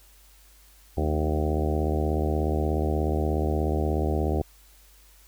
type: harmonic tone with a mistuned harmonic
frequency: 76.7 Hz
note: D#2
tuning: 24 cents flat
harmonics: 1 / 2 / 3 / 4 / 5 / 6 / 7 / 8 / 9 / 10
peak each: -25 / -33 / -34 / -32 / -31 / -35 / -36 / -39 / -36 / -37 dBFS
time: 0.97-4.42 s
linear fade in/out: 5 ms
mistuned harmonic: 3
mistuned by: -67 cents
effects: added 50 Hz sine -54 dBFS peak until 5.27 s + white hiss -57 dBFS RMS until 5.27 s